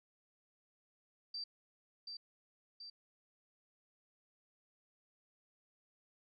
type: tone with echo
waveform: sine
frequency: 4674 Hz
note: D8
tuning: 9 cents flat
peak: -40 dBFS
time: 1.34-1.44 s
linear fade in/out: 5 ms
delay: 730 ms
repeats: 2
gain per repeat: -4 dB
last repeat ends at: 2.9 s
effects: none